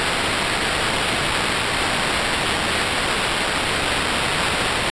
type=noise with sample-and-hold; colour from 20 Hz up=blue; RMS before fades=-21 dBFS; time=0-4.9 s; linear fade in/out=0 ms; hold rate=6300 Hz; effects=resampled to 22050 Hz